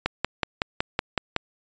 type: click train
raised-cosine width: 0.3 ms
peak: -6 dBFS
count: 8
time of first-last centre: 0.06-1.364 s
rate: 5.37 Hz
effects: resampled to 16000 Hz